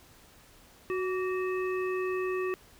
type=harmonic tone with a mistuned harmonic; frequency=370 Hz; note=F#4; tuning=in tune; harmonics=1 / 3 / 5 / 7; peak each=-29 / -38 / -41 / -42 dBFS; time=0.9-2.54 s; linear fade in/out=0 ms; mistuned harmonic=3; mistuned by=+61 cents; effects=pink hiss -57 dBFS RMS until 2.79 s